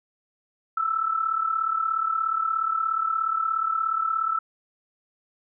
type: tone with amplitude modulation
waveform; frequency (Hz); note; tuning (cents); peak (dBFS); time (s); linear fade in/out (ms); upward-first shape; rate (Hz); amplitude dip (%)
sine; 1318.5; E6; 0; -19; 0.77-4.39; 5; sine; 36.9; 70
effects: none